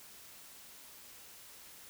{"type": "silence", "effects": ["white hiss -54 dBFS RMS until 1.89 s"]}